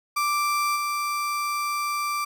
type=tone with level steps; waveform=35% pulse; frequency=1174.7 Hz; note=D6; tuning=in tune; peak=-20 / -23 dBFS; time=0.16-2.25 s; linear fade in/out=10 ms; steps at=0.75 s; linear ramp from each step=20 ms; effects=none